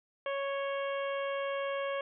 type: harmonic tone with a mistuned harmonic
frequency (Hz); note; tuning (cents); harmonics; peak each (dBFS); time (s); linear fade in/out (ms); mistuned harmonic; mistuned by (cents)
554; C#5; -1; 1 / 2 / 3 / 4 / 5 / 6; -33 / -39 / -43 / -45 / -47 / -49; 0.26-2.01; 2; 6; -52
effects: none